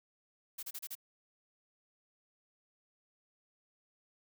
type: noise bursts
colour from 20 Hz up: blue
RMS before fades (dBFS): -42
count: 5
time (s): 0.58-0.953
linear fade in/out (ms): 10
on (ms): 49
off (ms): 32
effects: none